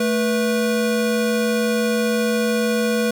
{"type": "tone pair together", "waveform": "square", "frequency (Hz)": [220, 486.8], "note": ["A3", "B4"], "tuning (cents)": [0, -25], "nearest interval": "octave + major second", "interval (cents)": 1375, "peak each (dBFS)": [-21, -21], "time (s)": [0, 3.11], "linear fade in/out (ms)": 5, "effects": []}